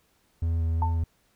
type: tone with vibrato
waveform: triangle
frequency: 82.3 Hz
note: E2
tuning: 2 cents flat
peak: -21 dBFS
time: 0.42-1.04 s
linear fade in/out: 5 ms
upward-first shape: square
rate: 2.7 Hz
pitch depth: 12 cents each way
type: tone with exponential decay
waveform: sine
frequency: 892 Hz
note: A5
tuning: 23 cents sharp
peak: -22 dBFS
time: 0.82-1.03 s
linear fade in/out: 2 ms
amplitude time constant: 44 ms
effects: pink hiss -67 dBFS RMS until 1.35 s